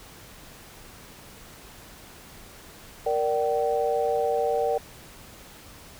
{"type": "chord", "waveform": "sine", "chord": "G minor", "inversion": "first", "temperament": "equal with one note detuned", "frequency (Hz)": [466.2, 587.3, 766.1], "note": ["Bb4", "D5", "G5"], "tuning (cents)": [0, 0, -40], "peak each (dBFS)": [-25, -27, -27], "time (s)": [3.06, 4.78], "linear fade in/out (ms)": 5, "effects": ["pink hiss -47 dBFS RMS until 5.99 s"]}